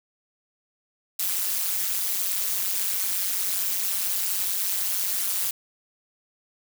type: noise with amplitude modulation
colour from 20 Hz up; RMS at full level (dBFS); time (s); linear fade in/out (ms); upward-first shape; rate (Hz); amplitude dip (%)
blue; -22; 1.19-5.51; 5; sine; 190; 100
effects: none